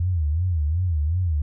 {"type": "tone with vibrato", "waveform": "sine", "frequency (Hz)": 82.4, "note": "E2", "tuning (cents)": 0, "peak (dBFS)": -19, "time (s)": [0, 1.42], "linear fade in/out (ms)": 5, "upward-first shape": "sine", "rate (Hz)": 2.7, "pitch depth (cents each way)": 200, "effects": []}